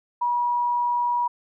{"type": "tone", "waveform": "sine", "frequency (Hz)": 965, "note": "B5", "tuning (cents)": -40, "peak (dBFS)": -20, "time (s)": [0.21, 1.28], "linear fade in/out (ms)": 10, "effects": []}